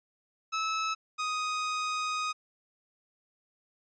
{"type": "tone pair in turn", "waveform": "sawtooth", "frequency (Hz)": [1300, 1248.6], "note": ["E6", "D#6"], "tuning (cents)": [-24, 6], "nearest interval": "minor second", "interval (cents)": 70, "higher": "first", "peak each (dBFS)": [-25, -26], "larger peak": "first", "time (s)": [[0.52, 0.95], [1.18, 2.33]], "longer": "second", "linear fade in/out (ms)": 20, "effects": ["resampled to 16000 Hz"]}